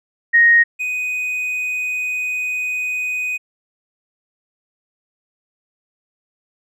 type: tone pair in turn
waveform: sine / triangle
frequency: 1869 / 2495 Hz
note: A#6 / D#7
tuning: +4 / +4 cents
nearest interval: perfect fourth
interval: 500 cents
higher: second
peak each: -8 / -18 dBFS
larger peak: first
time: 0.33-0.64 / 0.79-3.38 s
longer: second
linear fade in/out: 20 ms
effects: none